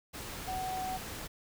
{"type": "tone in noise", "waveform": "sine", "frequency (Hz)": 749, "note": "F#5", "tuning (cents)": 21, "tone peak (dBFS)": -34, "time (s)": [0.47, 0.98], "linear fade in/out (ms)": 20, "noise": "pink", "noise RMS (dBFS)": -42, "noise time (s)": [0.13, 1.28], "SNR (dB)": 5, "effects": []}